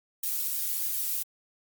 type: noise with flanger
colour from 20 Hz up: violet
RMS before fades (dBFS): -30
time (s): 0.23-1.23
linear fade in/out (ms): 5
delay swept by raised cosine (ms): 1.4 to 5.2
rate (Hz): 2.8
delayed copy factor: -1
effects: Opus 48 kbps